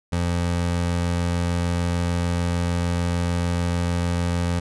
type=tone; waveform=25% pulse; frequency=86.7 Hz; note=F2; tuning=12 cents flat; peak=-17 dBFS; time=0.12-4.6 s; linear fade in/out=10 ms; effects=resampled to 24000 Hz